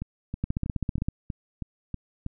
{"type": "two click trains", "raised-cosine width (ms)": 5, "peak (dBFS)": [-19, -14], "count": [8, 11], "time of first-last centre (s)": [[0.02, 2.264], [0.44, 1.085]], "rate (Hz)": [3.12, 15.5], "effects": []}